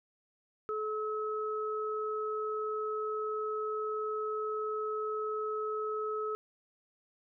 sine tone pair together, 430 / 1288.5 Hz, A4 / E6, -40 / -40 cents, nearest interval octave + perfect fifth, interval 1900 cents, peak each -34 / -36 dBFS, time 0.69-6.35 s, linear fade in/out 0 ms, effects none

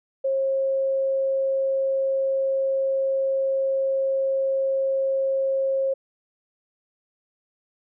sine tone, 538 Hz, C5, 48 cents sharp, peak -20 dBFS, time 0.24-5.94 s, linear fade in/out 10 ms, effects none

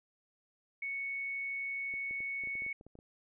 sine tone, 2217 Hz, C#7, in tune, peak -35 dBFS, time 0.82-2.73 s, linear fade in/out 5 ms
clicks, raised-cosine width 2 ms, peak -40 dBFS, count 12, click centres 1.939 / 2.11 / 2.205 / 2.437 / 2.473 / 2.554 / 2.621 / 2.664 / 2.811 / 2.866 / 2.954 / 2.989 s
effects none

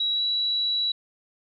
sine tone with pitch glide, 3882 to 3918 Hz, B7 to B7, -31 to -15 cents, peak -22 dBFS, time 0-0.92 s, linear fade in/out 5 ms, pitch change +16 cents, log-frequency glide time 0.12-0.22 s, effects none

